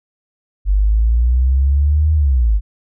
sine linear two-way sweep, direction up then down, 47.45 to 78.5 to 47.45 Hz, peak -10 dBFS, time 0.65-2.61 s, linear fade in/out 50 ms, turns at 2.14 s, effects none

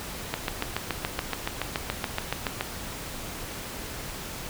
click train, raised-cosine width 0.3 ms, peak -10 dBFS, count 17, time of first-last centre 0.34-2.61 s, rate 7.05 Hz, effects pink hiss -37 dBFS RMS until 4.49 s

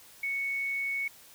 sine tone, 2217 Hz, C#7, in tune, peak -29 dBFS, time 0.23-1.08 s, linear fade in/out 5 ms, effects white hiss -54 dBFS RMS until 1.34 s

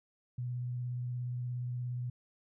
sine tone with vibrato, 123.3 Hz, B2, 2 cents flat, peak -34 dBFS, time 0.38-2.1 s, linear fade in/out 5 ms, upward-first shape sine, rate 17 Hz, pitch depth 16 cents each way, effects none

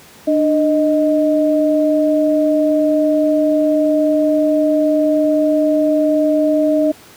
sine tone pair together, 298.6 / 622.3 Hz, D4 / D#5, +29 / 0 cents, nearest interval octave + minor second, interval 1271 cents, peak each -14 dBFS, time 0.27-6.92 s, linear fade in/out 10 ms, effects pink hiss -42 dBFS RMS until 7.16 s + high-pass 100 Hz 12 dB/octave

